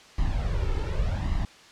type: noise with flanger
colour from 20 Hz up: brown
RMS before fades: -26 dBFS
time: 0.18-1.45 s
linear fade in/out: 2 ms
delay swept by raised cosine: 1 to 2.3 ms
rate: 0.87 Hz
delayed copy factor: +0.75
effects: white hiss -50 dBFS RMS until 1.71 s + low-pass 5000 Hz 12 dB/octave